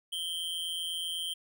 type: tone with amplitude modulation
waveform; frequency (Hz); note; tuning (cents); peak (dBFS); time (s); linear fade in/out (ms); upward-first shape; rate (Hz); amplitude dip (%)
square; 3136; G7; 0; -30; 0.12-1.34; 10; sine; 168; 75
effects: none